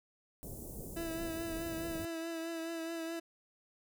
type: band-stop noise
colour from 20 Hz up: pink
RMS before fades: -45 dBFS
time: 0.43-2.05 s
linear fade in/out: 0 ms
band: 580 to 8100 Hz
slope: 24 dB/octave
type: tone with vibrato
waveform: 30% pulse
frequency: 329.9 Hz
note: E4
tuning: 1 cent sharp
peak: -35 dBFS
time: 0.96-3.2 s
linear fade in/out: 10 ms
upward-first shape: triangle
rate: 4.7 Hz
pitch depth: 32 cents each way
effects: none